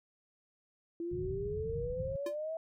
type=exponential sweep; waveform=sine; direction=up; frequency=334.4 to 656 Hz; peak=-35 dBFS; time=1-2.57 s; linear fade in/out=2 ms
type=low-pass noise; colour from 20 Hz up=white; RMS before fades=-41 dBFS; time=1.11-2.16 s; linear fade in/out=0 ms; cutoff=160 Hz; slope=48 dB/octave
type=tone with exponential decay; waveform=square; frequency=345.8 Hz; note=F4; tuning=17 cents flat; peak=-35 dBFS; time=2.26-2.36 s; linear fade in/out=5 ms; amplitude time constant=21 ms
effects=none